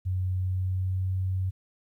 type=tone with pitch glide; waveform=sine; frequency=92.5 to 93.74 Hz; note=F#2 to F#2; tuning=0 to +23 cents; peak=-25 dBFS; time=0.05-1.51 s; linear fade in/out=20 ms; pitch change=+23 cents; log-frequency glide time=0.36-1.12 s; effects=11-bit